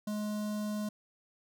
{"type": "tone with notch filter", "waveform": "square", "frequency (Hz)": 210.3, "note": "G#3", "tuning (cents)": 22, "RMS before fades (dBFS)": -35, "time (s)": [0.07, 0.89], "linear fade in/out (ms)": 5, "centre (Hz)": 2200, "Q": 0.85, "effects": []}